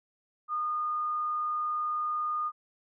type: tone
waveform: sine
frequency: 1223 Hz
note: D#6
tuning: 30 cents flat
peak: -28 dBFS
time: 0.48-2.52 s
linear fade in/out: 50 ms
effects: none

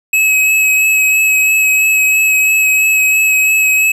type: tone with vibrato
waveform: square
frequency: 2565 Hz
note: E7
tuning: 48 cents flat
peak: -9 dBFS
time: 0.13-3.92 s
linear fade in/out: 5 ms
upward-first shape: sine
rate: 3 Hz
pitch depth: 15 cents each way
effects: none

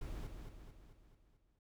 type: noise with echo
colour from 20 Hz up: brown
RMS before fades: -44 dBFS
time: 0.01-0.27 s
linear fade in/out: 5 ms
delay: 220 ms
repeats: 6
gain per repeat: -5 dB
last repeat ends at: 1.59 s
effects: none

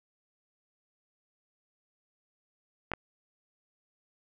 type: clicks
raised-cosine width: 0.5 ms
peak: -17 dBFS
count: 2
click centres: 2.917 / 2.936 s
effects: none

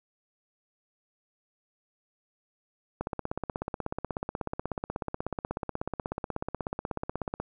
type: click train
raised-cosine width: 1 ms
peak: -17 dBFS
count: 73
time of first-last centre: 3.01-7.4 s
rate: 16.4 Hz
effects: none

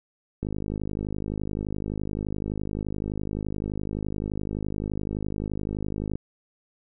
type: click train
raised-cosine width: 3 ms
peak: -17 dBFS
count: 297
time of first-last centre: 0.43-6.155 s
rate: 51.7 Hz
effects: none

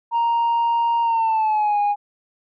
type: tone with pitch glide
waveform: sine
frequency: 933 to 821.7 Hz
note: A#5 to G#5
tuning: +1 to -19 cents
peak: -14 dBFS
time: 0.11-1.96 s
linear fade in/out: 50 ms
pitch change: -220 cents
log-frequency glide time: 1.02-1.79 s
effects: tanh soft clip ceiling -15 dBFS

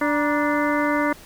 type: harmonic tone with a mistuned harmonic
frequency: 293.7 Hz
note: D4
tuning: in tune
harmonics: 1 / 2 / 3 / 4 / 5 / 6 / 7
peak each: -22 / -25 / -27 / -28 / -29 / -30 / -30 dBFS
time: 0.01-1.13 s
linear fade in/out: 5 ms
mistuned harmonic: 3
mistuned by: +120 cents
effects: pink hiss -45 dBFS RMS until 1.25 s

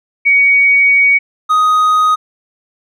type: tone pair in turn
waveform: sine / triangle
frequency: 2247 / 1250.2 Hz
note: C#7 / D#6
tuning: +23 / +8 cents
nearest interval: minor seventh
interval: 1015 cents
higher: first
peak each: -6 dBFS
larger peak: neither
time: 0.25-1.19 / 1.49-2.16 s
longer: first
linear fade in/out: 20 ms
effects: none

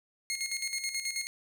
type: tone with tremolo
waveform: 15% pulse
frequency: 2153 Hz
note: C7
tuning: 49 cents sharp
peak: -24 dBFS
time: 0.3-1.27 s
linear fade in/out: 0 ms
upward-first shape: square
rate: 9.3 Hz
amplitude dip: 60%
effects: none

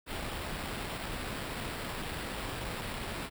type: noise with sample-and-hold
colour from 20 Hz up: pink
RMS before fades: -38 dBFS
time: 0.06-3.3 s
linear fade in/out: 50 ms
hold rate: 6300 Hz
effects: none

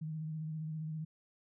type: tone with vibrato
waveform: sine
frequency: 156.7 Hz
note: D#3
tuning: 13 cents sharp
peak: -37 dBFS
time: 0.01-1.05 s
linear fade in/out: 10 ms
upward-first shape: sine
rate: 15 Hz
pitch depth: 33 cents each way
effects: none

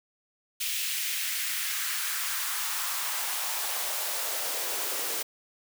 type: noise with high-pass filter sweep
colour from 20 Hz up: white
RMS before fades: -31 dBFS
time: 0.6-5.23 s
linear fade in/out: 10 ms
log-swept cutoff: 2700 to 380 Hz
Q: 1.8
effects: none

